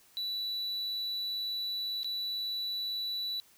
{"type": "tone with dropouts", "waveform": "triangle", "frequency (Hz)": 3951, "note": "B7", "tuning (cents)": 0, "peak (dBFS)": -31, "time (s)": [0.17, 3.4], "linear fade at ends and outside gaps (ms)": 0, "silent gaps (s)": [2.032, 2.045], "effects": ["white hiss -62 dBFS RMS until 3.57 s"]}